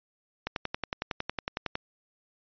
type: click train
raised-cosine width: 0.3 ms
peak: -14 dBFS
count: 15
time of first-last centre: 0.47-1.754 s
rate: 10.9 Hz
effects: resampled to 11025 Hz